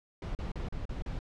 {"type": "noise bursts", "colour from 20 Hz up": "brown", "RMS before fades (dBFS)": -36, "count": 6, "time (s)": [0.22, 1.19], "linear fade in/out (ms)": 2, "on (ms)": 130, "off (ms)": 38, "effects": ["low-pass 5000 Hz 12 dB/octave"]}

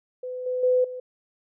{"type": "tone with level steps", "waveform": "sine", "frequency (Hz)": 504, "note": "B4", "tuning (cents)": 35, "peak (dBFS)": [-30, -24, -17, -32], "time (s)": [0.23, 1], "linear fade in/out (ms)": 5, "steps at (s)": [0.46, 0.63, 0.84], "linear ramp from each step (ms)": 5, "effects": []}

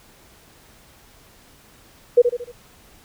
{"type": "tone with echo", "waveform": "sine", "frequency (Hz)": 484, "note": "B4", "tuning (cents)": -35, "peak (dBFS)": -7, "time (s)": [2.17, 2.22], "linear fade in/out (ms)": 10, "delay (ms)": 75, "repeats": 4, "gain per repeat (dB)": -7, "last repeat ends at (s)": 2.52, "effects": ["pink hiss -51 dBFS RMS until 3.04 s"]}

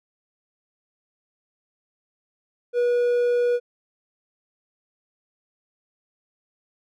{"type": "tone", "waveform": "triangle", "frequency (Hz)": 484.4, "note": "B4", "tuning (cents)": -34, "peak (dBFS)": -16, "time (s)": [2.73, 3.6], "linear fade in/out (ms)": 50, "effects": []}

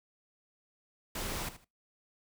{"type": "noise with echo", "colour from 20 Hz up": "pink", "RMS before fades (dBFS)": -37, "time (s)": [1.15, 1.49], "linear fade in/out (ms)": 5, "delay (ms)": 78, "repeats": 2, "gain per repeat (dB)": -13, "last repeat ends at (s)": 1.646, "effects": ["noise-tail reverb RT60 0.2 s tail -20 dB re dry"]}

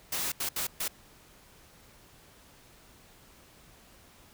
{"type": "noise bursts at uneven times", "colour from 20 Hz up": "white", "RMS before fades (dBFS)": -32, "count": 4, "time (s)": [[0.12, 0.32], [0.4, 0.49], [0.56, 0.67], [0.8, 0.88]], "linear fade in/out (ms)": 5, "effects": ["pink hiss -57 dBFS RMS until 4.33 s"]}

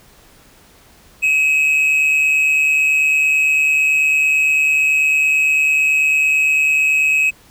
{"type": "tone with amplitude modulation", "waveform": "triangle", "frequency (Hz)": 2558, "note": "D#7", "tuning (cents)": 47, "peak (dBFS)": -8, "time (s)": [1.22, 7.31], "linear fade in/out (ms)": 20, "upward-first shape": "sine", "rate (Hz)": 149, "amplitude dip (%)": 50, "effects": ["pink hiss -48 dBFS RMS until 7.5 s"]}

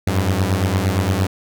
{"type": "beating tone pair", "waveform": "sawtooth", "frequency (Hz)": [90.7, 99.4], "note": ["F#2", "G2"], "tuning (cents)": [-34, 25], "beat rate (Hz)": 8.7, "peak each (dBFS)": -15, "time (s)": [0.07, 1.27], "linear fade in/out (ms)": 5, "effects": []}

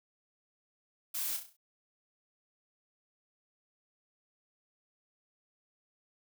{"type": "noise with echo", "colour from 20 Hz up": "blue", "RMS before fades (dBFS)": -36, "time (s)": [1.14, 1.37], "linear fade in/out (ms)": 10, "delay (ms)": 33, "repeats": 6, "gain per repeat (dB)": -6, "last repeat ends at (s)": 1.568, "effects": []}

